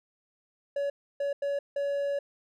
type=tone bursts at uneven times; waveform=triangle; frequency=565 Hz; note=C#5; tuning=33 cents sharp; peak=-25 dBFS; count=4; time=0.76-0.9 / 1.2-1.33 / 1.42-1.59 / 1.76-2.19 s; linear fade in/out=5 ms; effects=none